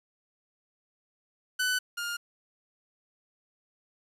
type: tone pair in turn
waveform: sawtooth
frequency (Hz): 1500 / 1411.7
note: F#6 / F6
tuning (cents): +23 / +18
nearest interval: minor second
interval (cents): 105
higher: first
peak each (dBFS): -22 / -28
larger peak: first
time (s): 1.59-1.79 / 1.97-2.17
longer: neither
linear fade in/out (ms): 10
effects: resampled to 32000 Hz + 9-bit